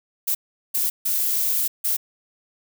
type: noise bursts at uneven times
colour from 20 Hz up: violet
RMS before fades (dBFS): -22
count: 4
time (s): 0.27-0.35 / 0.74-0.9 / 1.05-1.68 / 1.84-1.97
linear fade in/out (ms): 10
effects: none